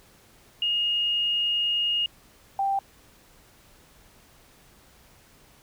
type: tone pair in turn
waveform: sine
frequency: 2855 / 786.5 Hz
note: F7 / G5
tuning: +37 / +6 cents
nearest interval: octave + minor seventh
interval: 2231 cents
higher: first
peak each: -22 dBFS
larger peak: neither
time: 0.62-2.06 / 2.59-2.79 s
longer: first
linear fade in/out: 2 ms
effects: pink hiss -56 dBFS RMS until 5.62 s